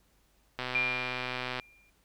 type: click train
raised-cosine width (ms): 0.3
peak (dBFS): -18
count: 128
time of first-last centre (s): 0.59-1.598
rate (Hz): 126
type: tone with exponential decay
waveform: sine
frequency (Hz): 2393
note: D7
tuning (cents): +32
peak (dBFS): -24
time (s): 0.75-1.9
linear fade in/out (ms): 2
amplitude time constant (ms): 250
effects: added 50 Hz sine -69 dBFS peak until 2.04 s + pink hiss -69 dBFS RMS until 2.04 s